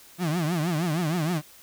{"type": "tone with vibrato", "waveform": "35% pulse", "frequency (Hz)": 164.81, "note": "E3", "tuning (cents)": 0, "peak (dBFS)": -22, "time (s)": [0.18, 1.42], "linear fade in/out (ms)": 50, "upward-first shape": "triangle", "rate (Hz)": 6.4, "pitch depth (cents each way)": 210, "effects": ["white hiss -51 dBFS RMS until 1.62 s"]}